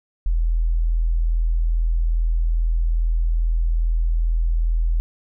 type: tone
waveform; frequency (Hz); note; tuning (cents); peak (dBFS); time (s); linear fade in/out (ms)
sine; 41.2; E1; 0; -16; 0.26-5; 0
effects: none